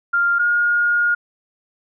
sine tone pair in turn, 1396.9 / 1427.1 Hz, F6 / F6, 0 / +37 cents, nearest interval unison, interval 37 cents, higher second, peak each -14 dBFS, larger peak neither, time 0.13-0.39 / 0.39-1.15 s, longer second, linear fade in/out 10 ms, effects none

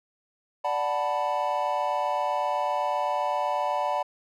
triangle chord, B minor seventh, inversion first, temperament equal, 587.3 / 740 / 880 / 987.8 Hz, D5 / F#5 / A5 / B5, 0 / 0 / 0 / 0 cents, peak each -28 dBFS, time 0.64-4.03 s, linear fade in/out 10 ms, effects none

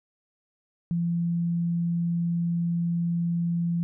sine tone, 170.5 Hz, F3, 41 cents flat, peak -23 dBFS, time 0.91-3.83 s, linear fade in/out 0 ms, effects none

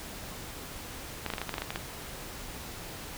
clicks, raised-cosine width 0.3 ms, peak -16 dBFS, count 11, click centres 1.263 / 1.302 / 1.337 / 1.382 / 1.416 / 1.493 / 1.541 / 1.582 / 1.62 / 1.705 / 1.759 s, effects pink hiss -42 dBFS RMS until 3.17 s

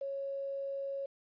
sine tone with quantisation, 551 Hz, C#5, 11 cents flat, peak -35 dBFS, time 0.01-1.06 s, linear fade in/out 5 ms, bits 10, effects resampled to 11025 Hz

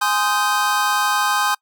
square chord, Ab major seventh, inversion none, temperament just, 830.6 / 1038.3 / 1245.9 / 1557.4 Hz, Ab5 / C6 / Eb6 / G6, 0 / -14 / +2 / -12 cents, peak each -23 dBFS, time 0.01-1.55 s, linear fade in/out 10 ms, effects noise-tail reverb RT60 0.1 s tail -26 dB re dry

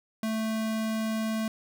square tone, 220.5 Hz, A3, 4 cents sharp, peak -28 dBFS, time 0.23-1.48 s, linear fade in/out 2 ms, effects none

